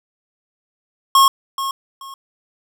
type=tone with echo; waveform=square; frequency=1086 Hz; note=C#6; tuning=36 cents flat; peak=-9 dBFS; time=1.15-1.28 s; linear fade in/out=2 ms; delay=430 ms; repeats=2; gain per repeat=-12 dB; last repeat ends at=2.14 s; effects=none